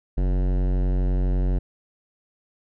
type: tone with hard clipping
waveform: sine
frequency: 46 Hz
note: F#1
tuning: 9 cents flat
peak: -21 dBFS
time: 0.17-1.59 s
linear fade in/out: 10 ms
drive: 18 dB
effects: none